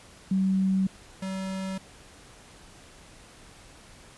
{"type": "tone pair in turn", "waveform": ["sine", "square"], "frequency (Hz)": [190.6, 190.6], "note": ["G3", "G3"], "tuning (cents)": [-48, -48], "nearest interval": "unison", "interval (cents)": 0, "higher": "neither", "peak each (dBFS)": [-21, -31], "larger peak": "first", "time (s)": [[0.31, 0.87], [1.22, 1.78]], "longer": "neither", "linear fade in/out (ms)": 5, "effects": ["pink hiss -51 dBFS RMS until 4.17 s", "resampled to 24000 Hz"]}